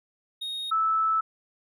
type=tone pair in turn; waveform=triangle / sine; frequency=3729 / 1311.2 Hz; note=A#7 / E6; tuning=0 / -10 cents; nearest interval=octave + tritone; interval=1810 cents; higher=first; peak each=-29 / -21 dBFS; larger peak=second; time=0.41-0.71 / 0.71-1.21 s; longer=second; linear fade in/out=10 ms; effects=none